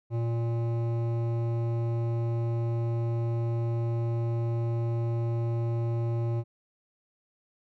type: tone with hard clipping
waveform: sine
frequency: 116.54 Hz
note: A#2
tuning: in tune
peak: -28 dBFS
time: 0.1-6.44 s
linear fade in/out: 50 ms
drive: 13 dB
effects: none